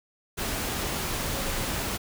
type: tone in noise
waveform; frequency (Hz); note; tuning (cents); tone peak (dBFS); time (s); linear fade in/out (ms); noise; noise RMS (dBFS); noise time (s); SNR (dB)
sine; 548; C#5; -20; -40; 1.31-1.66; 20; pink; -30; 0.37-1.98; -13
effects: none